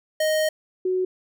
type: tone pair in turn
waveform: square / sine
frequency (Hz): 622.3 / 370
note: D#5 / F#4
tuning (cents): 0 / 0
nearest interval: major sixth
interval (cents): 900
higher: first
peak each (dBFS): -20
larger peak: neither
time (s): 0.2-0.49 / 0.85-1.05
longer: first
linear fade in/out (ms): 5
effects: none